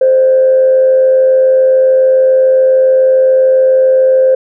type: tone with frequency modulation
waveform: sine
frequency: 522 Hz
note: C5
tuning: 4 cents flat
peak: -4 dBFS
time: 0.01-4.35 s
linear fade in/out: 5 ms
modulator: 87.1 Hz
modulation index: 0.24
effects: tanh soft clip ceiling 0 dBFS